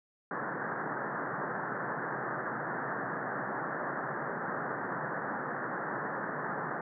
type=band-pass noise; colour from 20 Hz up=white; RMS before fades=-36 dBFS; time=0.31-6.81 s; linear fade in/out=2 ms; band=120 to 1800 Hz; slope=96 dB/octave; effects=none